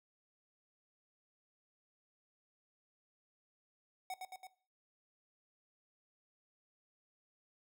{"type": "tone with echo", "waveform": "square", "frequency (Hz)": 745, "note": "F#5", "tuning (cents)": 12, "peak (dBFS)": -40, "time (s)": [4.1, 4.14], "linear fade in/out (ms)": 2, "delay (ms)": 110, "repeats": 3, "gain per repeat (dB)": -3, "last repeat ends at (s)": 4.47, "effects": ["noise-tail reverb RT60 0.4 s tail -17 dB re dry"]}